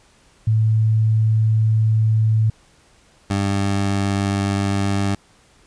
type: tone pair in turn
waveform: sine / 20% pulse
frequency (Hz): 110 / 99.17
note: A2 / G2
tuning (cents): 0 / +21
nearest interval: major second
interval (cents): 179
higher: first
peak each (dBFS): -13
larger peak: neither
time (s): 0.47-2.5 / 3.3-5.15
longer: first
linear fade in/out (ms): 5
effects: pink hiss -54 dBFS RMS until 5.66 s + resampled to 22050 Hz